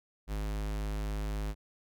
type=tone; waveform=square; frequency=51.91 Hz; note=G#1; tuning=in tune; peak=-33 dBFS; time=0.27-1.55 s; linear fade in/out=50 ms; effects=none